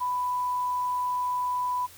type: tone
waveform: sine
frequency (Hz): 993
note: B5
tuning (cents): +9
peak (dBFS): -25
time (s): 0-1.87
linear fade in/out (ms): 20
effects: added 89 Hz sine -58 dBFS peak until 1.97 s + white hiss -50 dBFS RMS until 1.97 s